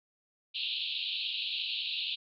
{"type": "band-pass noise", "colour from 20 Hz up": "white", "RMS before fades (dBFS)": -35, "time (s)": [0.54, 2.16], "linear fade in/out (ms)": 20, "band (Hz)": [2600, 4200], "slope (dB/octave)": 96, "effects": []}